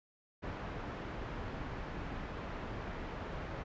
pink low-pass noise, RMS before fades -42 dBFS, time 0.42-3.64 s, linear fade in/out 20 ms, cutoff 1800 Hz, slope 12 dB/octave, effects resampled to 16000 Hz

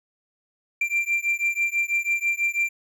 triangle beating tone pair, 2362 / 2368.1 Hz, D7 / D7, +9 / +14 cents, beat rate 6.1 Hz, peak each -23 dBFS, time 0.81-2.69 s, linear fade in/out 5 ms, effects none

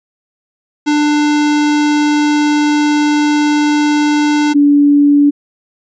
square / sine tone pair in turn, 297 / 288.2 Hz, D4 / D4, +20 / -33 cents, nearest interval minor second, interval 53 cents, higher first, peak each -10 / -5 dBFS, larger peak second, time 0.86-4.54 / 4.54-5.31 s, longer first, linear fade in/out 20 ms, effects resampled to 16000 Hz

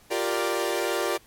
sawtooth chord, G minor seventh, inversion third, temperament equal, 349.2 / 392 / 466.2 / 587.3 Hz, F4 / G4 / Bb4 / D5, 0 / 0 / 0 / 0 cents, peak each -26 dBFS, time 0.1-1.18 s, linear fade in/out 20 ms, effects pink hiss -56 dBFS RMS until 1.26 s + MP3 64 kbps

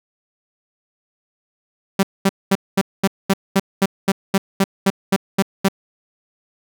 sawtooth tone bursts, 194.5 Hz, G3, 13 cents flat, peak -8 dBFS, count 15, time 1.99-5.685 s, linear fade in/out 5 ms, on 41 ms, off 220 ms, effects none

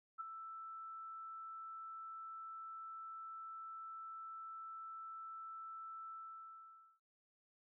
sine tone with ADSR envelope, 1323 Hz, E6, 6 cents sharp, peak -39 dBFS, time 0.18-7 s, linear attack 26 ms, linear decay 11 ms, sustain -8 dB, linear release 890 ms, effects none

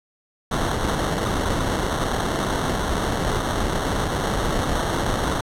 pink noise with sample-and-hold, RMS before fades -23 dBFS, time 0.51-5.41 s, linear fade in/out 5 ms, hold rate 2450 Hz, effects low-pass 11000 Hz 12 dB/octave

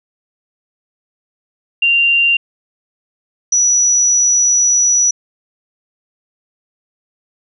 sine tone pair in turn, 2777 / 5884 Hz, F7 / F#8, -10 / -11 cents, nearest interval octave + minor second, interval 1299 cents, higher second, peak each -9 dBFS, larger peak neither, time 1.82-2.37 / 3.52-5.11 s, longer second, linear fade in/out 5 ms, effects none

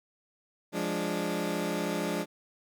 20% pulse chord, D diminished, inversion first, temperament equal, 174.61 / 207.7 / 293.7 Hz, F3 / Ab3 / D4, 0 / 0 / 0 cents, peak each -29 dBFS, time 0.72-2.26 s, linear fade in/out 50 ms, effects none

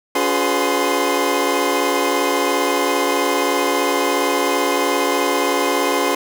25% pulse tone cluster, 282.8 / 359.2 / 416.7 / 502 / 1047 Hz, C#4 / F4 / G#4 / B4 / C6, +35 / +49 / +6 / +28 / +1 cents, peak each -19 dBFS, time 0.15-6.15 s, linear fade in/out 5 ms, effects none

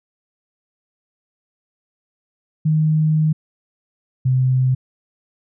sine tone pair in turn, 155.56 / 129.2 Hz, D#3 / C3, 0 / -21 cents, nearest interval minor third, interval 321 cents, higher first, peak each -13 dBFS, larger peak neither, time 2.65-3.33 / 4.25-4.75 s, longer first, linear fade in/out 10 ms, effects none

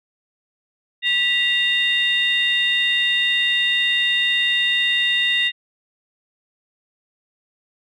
sine tone cluster, 1954 / 2788 / 3678 Hz, B6 / F7 / A#7, -19 / -4 / -24 cents, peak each -20 dBFS, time 1.02-5.52 s, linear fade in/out 50 ms, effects tanh soft clip ceiling -8 dBFS

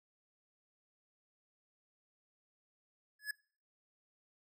square tone with exponential growth, 1699 Hz, G#6, 39 cents sharp, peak -34 dBFS, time 3.19-3.31 s, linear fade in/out 5 ms, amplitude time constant 26 ms, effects noise-tail reverb RT60 0.5 s tail -26 dB re dry

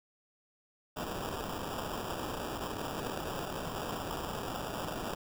blue noise with sample-and-hold, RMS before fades -38 dBFS, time 0.96-5.15 s, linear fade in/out 10 ms, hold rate 2100 Hz, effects none

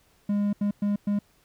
triangle tone bursts at uneven times, 204.3 Hz, G#3, 28 cents flat, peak -20 dBFS, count 4, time 0.29-0.53 / 0.61-0.71 / 0.82-0.96 / 1.07-1.19 s, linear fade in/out 5 ms, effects pink hiss -63 dBFS RMS until 1.44 s

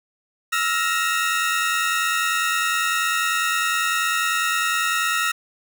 30% pulse tone cluster, 1309 / 1399 / 1873 Hz, E6 / F6 / A#6, -13 / +3 / +8 cents, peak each -21 / -23 / -21 dBFS, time 0.52-5.32 s, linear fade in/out 10 ms, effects none

